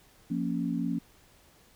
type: chord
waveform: sine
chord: Bb minor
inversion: second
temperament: equal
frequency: 174.61 / 233.1 / 277.2 Hz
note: F3 / Bb3 / Db4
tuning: 0 / 0 / 0 cents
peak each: -32 dBFS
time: 0.3-0.99 s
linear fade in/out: 10 ms
effects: pink hiss -60 dBFS RMS until 1.75 s